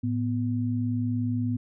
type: tone pair together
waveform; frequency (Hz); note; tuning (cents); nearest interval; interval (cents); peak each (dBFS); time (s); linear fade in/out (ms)
sine; 110 / 246.9; A2 / B3; 0 / 0; octave + major second; 1400; -27; 0.03-1.57; 10
effects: none